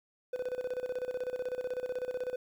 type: tone with tremolo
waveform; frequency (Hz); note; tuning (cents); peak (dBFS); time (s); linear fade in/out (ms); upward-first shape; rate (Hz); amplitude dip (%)
triangle; 502; B4; +28; -29; 0.33-2.36; 5; square; 16; 75
effects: 11-bit